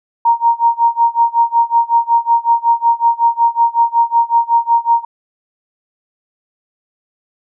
sine tone with tremolo, 932.3 Hz, A#5, in tune, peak -6 dBFS, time 0.25-5.05 s, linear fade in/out 5 ms, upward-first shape sine, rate 5.4 Hz, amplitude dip 95%, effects none

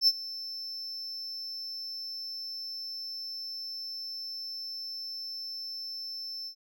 triangle tone with ADSR envelope, 5310 Hz, E8, 12 cents sharp, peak -16 dBFS, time 0.01-6.55 s, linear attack 64 ms, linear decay 43 ms, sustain -19 dB, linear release 83 ms, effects none

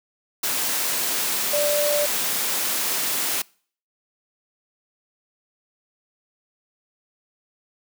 sine tone in noise, 587.3 Hz, D5, in tune, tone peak -20 dBFS, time 1.53-2.06 s, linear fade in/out 5 ms, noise white, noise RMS -24 dBFS, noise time 0.43-3.42 s, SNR +1 dB, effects noise-tail reverb RT60 0.5 s tail -26 dB re dry + high-pass 200 Hz 12 dB/octave

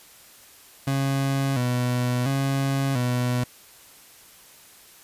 30% pulse tone with vibrato, 130.1 Hz, C3, 9 cents flat, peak -19 dBFS, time 0.87-3.44 s, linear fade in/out 5 ms, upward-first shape square, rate 0.72 Hz, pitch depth 87 cents each way, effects white hiss -50 dBFS RMS until 5.03 s + resampled to 32000 Hz

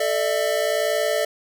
square chord, A suspended fourth, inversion none, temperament equal with one note detuned, 440 / 598.3 / 659.3 Hz, A4 / D5 / E5, 0 / +32 / 0 cents, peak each -27 / -23 / -26 dBFS, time 0-1.25 s, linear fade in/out 5 ms, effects none

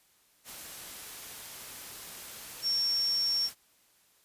sine tone in noise, 5490 Hz, F8, 31 cents flat, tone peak -26 dBFS, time 2.62-3.5 s, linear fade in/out 50 ms, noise white, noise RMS -44 dBFS, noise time 0.44-3.55 s, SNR +15 dB, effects white hiss -66 dBFS RMS until 4.24 s + resampled to 32000 Hz

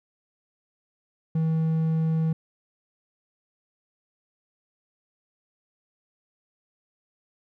triangle tone, 160.6 Hz, E3, 45 cents flat, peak -19 dBFS, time 1.35-2.33 s, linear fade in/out 5 ms, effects none

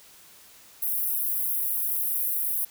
pink high-pass noise, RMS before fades -27 dBFS, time 0.82-2.65 s, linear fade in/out 5 ms, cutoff 11000 Hz, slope 48 dB/octave, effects white hiss -52 dBFS RMS until 2.7 s

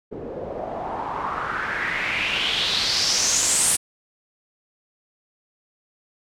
white noise with low-pass filter sweep, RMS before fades -24 dBFS, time 0.11-3.77 s, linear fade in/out 20 ms, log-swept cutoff 410 to 9500 Hz, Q 4.3, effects none

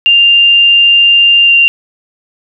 sine tone with pitch glide, 2794 to 2776 Hz, F7 to F7, 0 to -11 cents, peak -3 dBFS, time 0.06-1.68 s, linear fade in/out 0 ms, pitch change -11 cents, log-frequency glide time 1.44-1.52 s, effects none

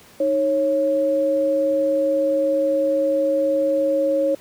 sine tone pair together, 310.4 / 550 Hz, D#4 / C#5, -4 / -14 cents, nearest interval minor seventh, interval 990 cents, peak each -24 / -17 dBFS, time 0.2-4.35 s, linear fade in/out 5 ms, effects pink hiss -48 dBFS RMS until 4.4 s + high-pass 100 Hz 12 dB/octave

